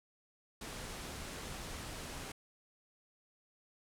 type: low-pass noise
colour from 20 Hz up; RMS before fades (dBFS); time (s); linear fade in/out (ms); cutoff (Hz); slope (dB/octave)
pink; -45; 0.61-2.32; 5; 11000; 24
effects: none